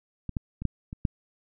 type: clicks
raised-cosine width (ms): 5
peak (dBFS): -20 / -16 / -22 / -12 / -24 / -11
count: 6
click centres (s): 0.293 / 0.368 / 0.62 / 0.653 / 0.929 / 1.052
effects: none